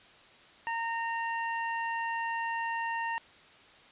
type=tone; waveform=25% pulse; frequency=920 Hz; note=A#5; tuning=23 cents flat; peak=-27 dBFS; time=0.67-3.18 s; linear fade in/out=0 ms; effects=white hiss -56 dBFS RMS until 3.91 s + resampled to 8000 Hz